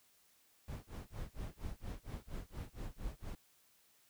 brown noise with tremolo, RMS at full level -42 dBFS, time 0.68-3.35 s, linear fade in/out 2 ms, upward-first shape sine, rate 4.3 Hz, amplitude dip 100%, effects white hiss -70 dBFS RMS until 4.09 s

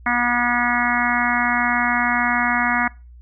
harmonic tone, 241.7 Hz, B3, 37 cents flat, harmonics 1 / 3 / 4 / 5 / 6 / 7 / 8 / 9, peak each -25 / -25 / -25 / -25 / -25 / -25 / -25 / -25 dBFS, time 0.06-2.88 s, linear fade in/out 5 ms, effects noise-tail reverb RT60 0.3 s tail -23 dB re dry + added 60 Hz sine -40 dBFS peak until 3.21 s

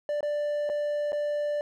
triangle tone with dropouts, 589 Hz, D5, 5 cents sharp, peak -24 dBFS, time 0.09-1.61 s, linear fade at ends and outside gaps 1 ms, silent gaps 0.207-0.229 / 0.692-0.698 / 1.121-1.129 s, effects none

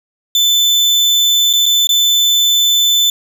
35% pulse tone with dropouts, 3520 Hz, A7, in tune, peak -7 dBFS, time 0.35-3.1 s, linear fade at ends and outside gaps 2 ms, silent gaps 1.53-1.535 / 1.658-1.662 / 1.871-1.891 s, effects none

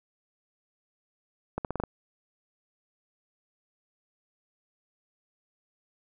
accelerating click train, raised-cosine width 1 ms, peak -16 dBFS, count 6, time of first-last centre 1.58-1.837 s, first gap 68 ms, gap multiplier 0.86, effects none

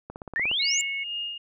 click train, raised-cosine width 1 ms, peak -23 dBFS, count 8, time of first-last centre 0.1-0.514 s, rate 16.9 Hz
sine exponential sweep, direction up, 1735 to 7420 Hz, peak -23 dBFS, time 0.36-0.81 s, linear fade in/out 0 ms
sine tone, 2200 Hz, C#7, 14 cents flat, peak -28 dBFS, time 0.59-1.04 s, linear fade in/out 10 ms
sine tone with tremolo, 2840 Hz, F7, 28 cents sharp, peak -28 dBFS, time 0.62-1.38 s, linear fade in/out 5 ms, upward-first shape sine, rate 2.2 Hz, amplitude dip 60%
effects none

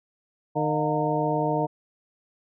harmonic tone with a mistuned harmonic, 152.8 Hz, D#3, 31 cents flat, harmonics 1 / 2 / 3 / 4 / 5 / 6, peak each -29 / -29 / -29 / -29 / -29 / -29 dBFS, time 0.55-1.67 s, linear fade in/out 20 ms, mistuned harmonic 5, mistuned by -110 cents, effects none

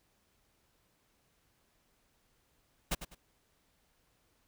pink noise with echo, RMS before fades -31 dBFS, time 2.91-2.95 s, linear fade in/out 10 ms, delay 100 ms, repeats 2, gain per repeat -11 dB, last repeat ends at 3.15 s, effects pink hiss -73 dBFS RMS until 4.47 s

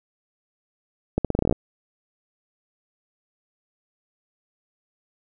accelerating click train, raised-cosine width 2 ms, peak -7 dBFS, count 11, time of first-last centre 1.18-1.526 s, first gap 67 ms, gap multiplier 0.84, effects none

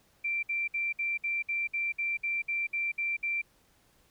sine tone bursts, 2353 Hz, D7, 3 cents sharp, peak -28 dBFS, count 13, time 0.24-3.418 s, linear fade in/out 10 ms, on 190 ms, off 59 ms, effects pink hiss -66 dBFS RMS until 4.1 s

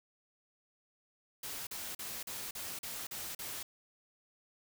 white noise bursts, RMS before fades -42 dBFS, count 8, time 1.43-3.63 s, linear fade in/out 5 ms, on 240 ms, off 40 ms, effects none

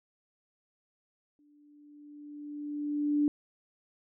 sine tone with exponential growth, 293.7 Hz, D4, in tune, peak -22 dBFS, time 1.39-3.28 s, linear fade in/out 1 ms, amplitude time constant 410 ms, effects none

